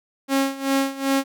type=tone with tremolo; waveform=sawtooth; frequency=272 Hz; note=C#4; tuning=33 cents flat; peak=-13 dBFS; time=0.28-1.24 s; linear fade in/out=50 ms; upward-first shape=sine; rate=2.6 Hz; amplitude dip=85%; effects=none